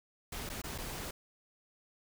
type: noise with dropouts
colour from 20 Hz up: pink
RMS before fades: -41 dBFS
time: 0.32-1.11 s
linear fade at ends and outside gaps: 5 ms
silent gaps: 0.492-0.498 / 0.618-0.638 / 0.78-0.783 s
effects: none